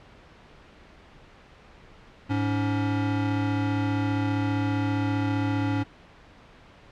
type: tone pair together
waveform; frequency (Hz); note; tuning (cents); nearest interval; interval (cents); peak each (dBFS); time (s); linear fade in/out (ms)
square; 105.8 / 282.3; G#2 / C#4; +33 / +32; octave + perfect fourth; 1699; -27; 2.29-5.84; 20
effects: pink hiss -51 dBFS RMS until 6.91 s + low-pass 3000 Hz 12 dB/octave